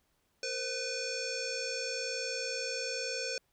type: tone with frequency modulation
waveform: sine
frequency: 2447 Hz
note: D#7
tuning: 29 cents flat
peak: -33 dBFS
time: 0.43-3.38 s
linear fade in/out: 2 ms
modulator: 991 Hz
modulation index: 4
effects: pink hiss -75 dBFS RMS until 3.52 s